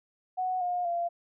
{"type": "tone with pitch steps", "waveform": "sine", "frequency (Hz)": [740, 714, 688.9], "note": ["F#5", "F5", "F5"], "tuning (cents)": [0, 38, -24], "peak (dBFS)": -27, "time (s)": [0.37, 1.09], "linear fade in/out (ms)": 20, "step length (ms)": 240, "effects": []}